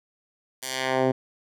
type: tone with band-pass filter sweep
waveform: 10% pulse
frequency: 130.9 Hz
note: C3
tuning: 1 cent sharp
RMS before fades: -25 dBFS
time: 0.62-1.12 s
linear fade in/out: 10 ms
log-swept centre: 11000 to 290 Hz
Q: 0.7
effects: none